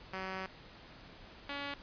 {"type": "tone pair in turn", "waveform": "5% pulse", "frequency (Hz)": [189, 283.2], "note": ["F#3", "C#4"], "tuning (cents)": [37, 37], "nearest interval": "perfect fifth", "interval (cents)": 700, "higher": "second", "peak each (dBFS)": -27, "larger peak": "neither", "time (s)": [[0.13, 0.46], [1.49, 1.74]], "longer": "first", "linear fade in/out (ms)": 2, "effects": ["pink hiss -54 dBFS RMS until 1.82 s", "resampled to 11025 Hz"]}